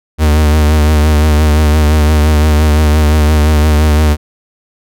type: tone with vibrato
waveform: 45% pulse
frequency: 76 Hz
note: D#2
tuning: 40 cents flat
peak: -6 dBFS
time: 0.18-4.17 s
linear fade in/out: 50 ms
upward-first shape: triangle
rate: 5.8 Hz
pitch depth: 49 cents each way
effects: none